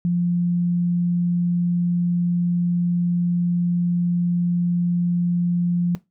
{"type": "tone", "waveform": "sine", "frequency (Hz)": 174.61, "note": "F3", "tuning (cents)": 0, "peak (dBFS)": -17, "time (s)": [0.05, 5.95], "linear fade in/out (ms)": 0, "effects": ["noise-tail reverb RT60 0.2 s tail -18 dB re dry"]}